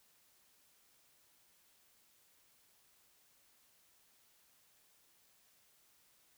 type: silence
effects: white hiss -70 dBFS RMS until 6.37 s